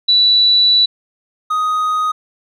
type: tone pair in turn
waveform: sine / triangle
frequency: 3951 / 1249.2 Hz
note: B7 / D#6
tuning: 0 / +7 cents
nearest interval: octave + minor sixth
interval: 1993 cents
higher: first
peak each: -8 / -12 dBFS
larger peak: first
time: 0.08-0.86 / 1.5-2.12 s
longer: first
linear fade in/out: 10 ms
effects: none